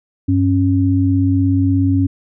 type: tone pair together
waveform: sine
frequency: 97 / 274.4 Hz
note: G2 / C#4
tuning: -18 / -17 cents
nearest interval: octave + tritone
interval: 1801 cents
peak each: -14 dBFS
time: 0.28-2.07 s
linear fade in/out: 10 ms
effects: none